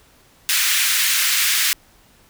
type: high-pass noise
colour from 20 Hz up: pink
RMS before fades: -18 dBFS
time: 0.49-1.73 s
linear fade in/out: 0 ms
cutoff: 1700 Hz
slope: 24 dB/octave
effects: pink hiss -53 dBFS RMS until 2.29 s